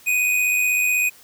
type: tone with amplitude modulation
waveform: square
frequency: 2489 Hz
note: D#7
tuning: in tune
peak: -16 dBFS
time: 0.06-1.1 s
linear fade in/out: 20 ms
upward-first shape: sine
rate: 96 Hz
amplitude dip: 40%
effects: white hiss -49 dBFS RMS until 1.23 s